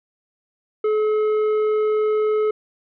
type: tone with tanh clipping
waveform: sine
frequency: 428.3 Hz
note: A4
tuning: 47 cents flat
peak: -18 dBFS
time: 0.84-2.51 s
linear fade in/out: 5 ms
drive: 8 dB
effects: none